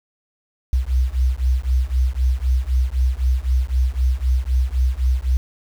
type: beating tone pair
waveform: sine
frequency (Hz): 61.74 / 65.64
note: B1 / C2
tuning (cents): 0 / +6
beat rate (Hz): 3.9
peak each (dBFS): -18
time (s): 0.73-5.37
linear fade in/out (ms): 0
effects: tanh soft clip ceiling -8 dBFS + 7-bit